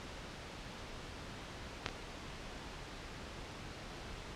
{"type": "clicks", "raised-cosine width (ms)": 0.2, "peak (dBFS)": [-15, -24], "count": 2, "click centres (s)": [1.862, 1.888], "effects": ["pink hiss -47 dBFS RMS until 4.35 s", "low-pass 5000 Hz 12 dB/octave"]}